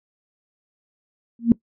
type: tone with exponential growth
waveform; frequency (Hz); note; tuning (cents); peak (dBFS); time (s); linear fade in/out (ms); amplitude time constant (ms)
sine; 233.1; A#3; 0; -6; 1.39-1.52; 2; 28
effects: noise-tail reverb RT60 0.1 s tail -20 dB re dry